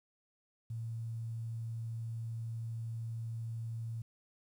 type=tone with quantisation; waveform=sine; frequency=114.1 Hz; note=A#2; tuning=37 cents flat; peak=-37 dBFS; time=0.7-4.02 s; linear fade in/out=5 ms; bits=11; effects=none